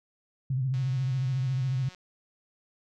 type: tone with vibrato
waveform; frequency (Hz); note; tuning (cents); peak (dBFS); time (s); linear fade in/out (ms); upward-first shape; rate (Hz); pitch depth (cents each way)
sine; 130.81; C3; 0; -25; 0.5-1.89; 5; sine; 14; 78
type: click train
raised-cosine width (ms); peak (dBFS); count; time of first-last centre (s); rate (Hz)
0.2; -33; 222; 0.74-1.948; 183
effects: none